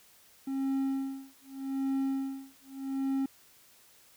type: tone with tremolo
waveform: triangle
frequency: 269.8 Hz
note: C#4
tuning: 47 cents flat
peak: -25 dBFS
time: 0.47-3.26 s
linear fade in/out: 5 ms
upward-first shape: sine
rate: 0.83 Hz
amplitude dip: 100%
effects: white hiss -60 dBFS RMS until 4.16 s